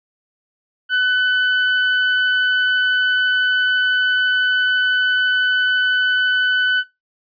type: tone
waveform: 35% pulse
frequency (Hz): 1502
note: F#6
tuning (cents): +26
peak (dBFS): -12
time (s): 0.89-6.84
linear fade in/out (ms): 50
effects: noise-tail reverb RT60 0.2 s tail -20 dB re dry + resampled to 11025 Hz